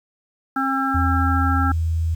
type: harmonic tone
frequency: 268.6 Hz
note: C4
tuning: 46 cents sharp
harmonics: 1 / 3 / 5 / 6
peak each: -23 / -26 / -22 / -29 dBFS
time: 0.56-1.72 s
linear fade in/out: 5 ms
type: tone with pitch glide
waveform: sine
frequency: 82.41 to 81.79 Hz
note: E2 to E2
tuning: 0 to -13 cents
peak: -18 dBFS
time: 0.94-2.15 s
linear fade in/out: 10 ms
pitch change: -13 cents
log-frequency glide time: 1.09-1.5 s
effects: 8-bit